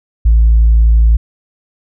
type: tone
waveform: sine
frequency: 55.9 Hz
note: A1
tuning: 28 cents sharp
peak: -3 dBFS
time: 0.25-1.17 s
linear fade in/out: 10 ms
effects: tanh soft clip ceiling -2 dBFS